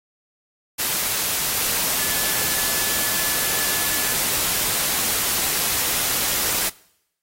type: tone in noise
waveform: sine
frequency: 1729 Hz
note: A6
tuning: 31 cents flat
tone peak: -33 dBFS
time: 1.97-4.14 s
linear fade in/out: 20 ms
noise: white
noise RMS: -22 dBFS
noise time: 0.78-6.7 s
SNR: -14 dB
effects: noise-tail reverb RT60 0.8 s tail -23 dB re dry + AAC 48 kbps